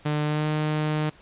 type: tone with pitch glide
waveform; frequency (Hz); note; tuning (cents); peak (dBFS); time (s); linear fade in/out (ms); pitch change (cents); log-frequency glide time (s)
sawtooth; 150 to 152.97; D3 to D#3; +37 to -29; -19; 0.05-1.1; 10; +34; 0.24-0.47
effects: pink hiss -53 dBFS RMS until 1.21 s + resampled to 8000 Hz